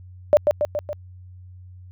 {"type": "tone with echo", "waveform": "sine", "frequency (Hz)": 594, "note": "D5", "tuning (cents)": 20, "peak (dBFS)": -9, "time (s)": [0.33, 0.37], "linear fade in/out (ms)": 0, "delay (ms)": 140, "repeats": 4, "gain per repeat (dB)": -4, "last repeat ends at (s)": 0.93, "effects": ["added 91 Hz sine -40 dBFS peak until 1.91 s"]}